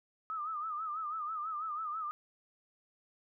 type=tone with vibrato; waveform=sine; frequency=1250 Hz; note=D#6; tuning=8 cents sharp; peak=-35 dBFS; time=0.3-2.11 s; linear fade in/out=0 ms; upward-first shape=sine; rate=6.1 Hz; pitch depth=95 cents each way; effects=none